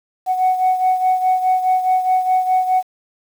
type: beating tone pair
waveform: sine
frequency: 742 / 746.8 Hz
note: F#5 / F#5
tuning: +5 / +16 cents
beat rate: 4.8 Hz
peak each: -13 / -19 dBFS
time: 0.26-2.83 s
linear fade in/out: 50 ms
effects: tanh soft clip ceiling -9 dBFS + 7-bit